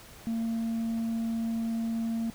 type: tone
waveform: sine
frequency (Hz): 227.6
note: A#3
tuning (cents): -41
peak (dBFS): -25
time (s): 0.27-2.3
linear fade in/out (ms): 0
effects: tanh soft clip ceiling -27 dBFS + pink hiss -50 dBFS RMS until 2.34 s